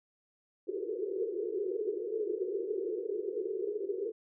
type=band-pass noise; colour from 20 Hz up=pink; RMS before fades=-35 dBFS; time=0.67-4.12 s; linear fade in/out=20 ms; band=360 to 460 Hz; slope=96 dB/octave; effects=none